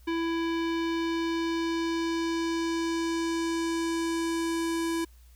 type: tone with low-pass filter sweep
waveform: square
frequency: 331.8 Hz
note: E4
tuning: 11 cents sharp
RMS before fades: -29 dBFS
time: 0.07-5.05 s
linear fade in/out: 10 ms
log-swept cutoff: 3100 to 11000 Hz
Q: 1.2
effects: added 60 Hz sine -51 dBFS peak until 5.35 s + white hiss -64 dBFS RMS until 5.35 s